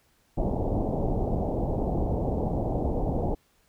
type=low-pass noise; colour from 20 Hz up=pink; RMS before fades=-27 dBFS; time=0.37-3.35 s; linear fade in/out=10 ms; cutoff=810 Hz; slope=48 dB/octave; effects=pink hiss -66 dBFS RMS until 3.68 s